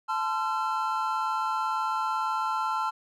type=tone cluster; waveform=triangle; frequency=874 / 1032 / 1358 Hz; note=A5 / C6 / F6; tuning=-12 / -24 / -49 cents; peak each=-28 / -30 / -28 dBFS; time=0.08-2.91 s; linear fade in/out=20 ms; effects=none